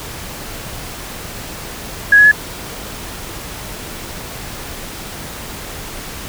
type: tone with pitch steps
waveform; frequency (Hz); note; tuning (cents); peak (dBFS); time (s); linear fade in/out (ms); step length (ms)
sine; 1661.2 / 1682.4 / 1704; G#6 / G#6 / G#6; 0 / +22 / +44; -4; 2.12-2.315; 5; 65
effects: pink hiss -29 dBFS RMS until 6.28 s